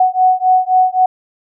sine beating tone pair, 740 / 743.8 Hz, F#5 / F#5, 0 / +9 cents, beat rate 3.8 Hz, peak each -12 dBFS, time 0-1.06 s, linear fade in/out 5 ms, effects none

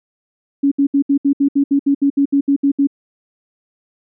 sine tone bursts, 280 Hz, C#4, 18 cents sharp, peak -10 dBFS, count 15, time 0.63-2.872 s, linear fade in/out 10 ms, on 86 ms, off 68 ms, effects none

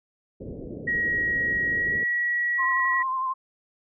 white low-pass noise, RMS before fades -37 dBFS, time 0.4-2.04 s, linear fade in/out 10 ms, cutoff 520 Hz, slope 48 dB/octave
sine tone with pitch glide, 1900 to 1922.1 Hz, A#6 to B6, +33 to -47 cents, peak -22 dBFS, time 0.87-3.03 s, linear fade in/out 10 ms, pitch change +20 cents, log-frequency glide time 1.72-2.01 s
sine tone with vibrato, 1046.5 Hz, C6, in tune, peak -24 dBFS, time 2.58-3.34 s, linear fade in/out 20 ms, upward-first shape sine, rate 11 Hz, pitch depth 31 cents each way
effects none

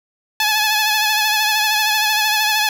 10% pulse tone with vibrato, 854 Hz, G#5, 48 cents sharp, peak -6 dBFS, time 0.4-2.69 s, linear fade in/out 2 ms, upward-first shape sine, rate 13 Hz, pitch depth 39 cents each way, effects none

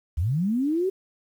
sine linear sweep, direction up, 67.8 to 392 Hz, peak -21 dBFS, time 0.17-0.9 s, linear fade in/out 10 ms, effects 9-bit

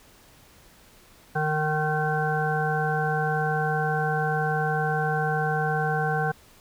harmonic tone, 153.5 Hz, D#3, 23 cents flat, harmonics 1 / 3 / 5 / 7 / 9 / 10, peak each -27 / -30 / -27 / -37 / -39 / -29 dBFS, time 1.35-6.32 s, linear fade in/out 10 ms, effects pink hiss -54 dBFS RMS until 6.6 s

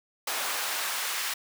pink noise with high-pass filter sweep, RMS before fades -31 dBFS, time 0.27-1.34 s, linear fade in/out 5 ms, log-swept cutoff 800 to 1400 Hz, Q 0.86, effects none

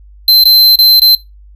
square tone with dropouts, 4100 Hz, C8, 36 cents flat, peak -4 dBFS, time 0.28-1.15 s, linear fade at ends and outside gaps 2 ms, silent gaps 0.438-0.454 / 0.757-0.788 / 0.997-1.018 s, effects noise-tail reverb RT60 0.2 s tail -21 dB re dry + added 50 Hz sine -35 dBFS peak until 1.55 s

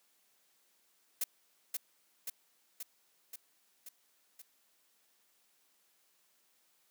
blue noise with echo, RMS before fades -33 dBFS, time 1.21-1.24 s, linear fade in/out 5 ms, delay 530 ms, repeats 6, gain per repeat -3 dB, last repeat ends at 4.42 s, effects white hiss -72 dBFS RMS until 6.9 s + high-pass 200 Hz 12 dB/octave

